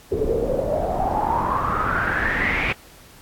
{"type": "noise with low-pass filter sweep", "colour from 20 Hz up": "pink", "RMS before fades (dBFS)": -22, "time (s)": [0.11, 2.73], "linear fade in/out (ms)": 10, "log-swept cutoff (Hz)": [400, 2400], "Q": 9, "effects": ["pink hiss -48 dBFS RMS until 3.21 s", "AAC 64 kbps"]}